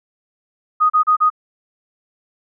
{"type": "tone bursts", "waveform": "sine", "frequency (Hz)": 1244.5, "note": "D#6", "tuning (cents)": 0, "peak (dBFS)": -10, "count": 4, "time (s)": [0.8, 1.302], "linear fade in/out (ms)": 20, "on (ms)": 100, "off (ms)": 34, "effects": []}